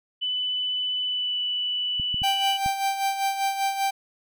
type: tone with pitch glide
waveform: sine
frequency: 2995 to 2969 Hz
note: F#7 to F#7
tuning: +20 to +5 cents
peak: -24 dBFS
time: 0.21-2.58 s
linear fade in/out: 20 ms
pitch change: -15 cents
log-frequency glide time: 1.04-1.39 s
type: clicks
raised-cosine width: 5 ms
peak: -22 dBFS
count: 4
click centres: 1.998 / 2.144 / 2.219 / 2.661 s
type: tone with tremolo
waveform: 45% pulse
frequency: 784 Hz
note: G5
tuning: in tune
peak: -21 dBFS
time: 2.23-3.91 s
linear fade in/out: 10 ms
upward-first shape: sine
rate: 5.1 Hz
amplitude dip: 60%
effects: none